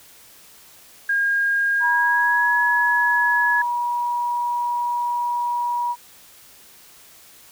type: tone with pitch glide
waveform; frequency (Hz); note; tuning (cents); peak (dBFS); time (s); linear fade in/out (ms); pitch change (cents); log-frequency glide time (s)
sine; 1620 to 1688.8; G#6 to G#6; -43 to +29; -17; 1.09-3.62; 5; +72; 1.74-2.59
type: tone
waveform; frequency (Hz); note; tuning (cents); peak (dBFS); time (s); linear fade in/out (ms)
sine; 962; B5; -46; -20; 1.8-5.96; 50
effects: white hiss -48 dBFS RMS until 7.51 s